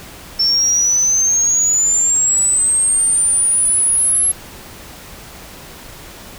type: exponential sweep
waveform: sine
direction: up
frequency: 5390 to 11175 Hz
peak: -10 dBFS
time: 0.39-4.32 s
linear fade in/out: 10 ms
effects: tanh soft clip ceiling -8 dBFS + pink hiss -36 dBFS RMS until 6.38 s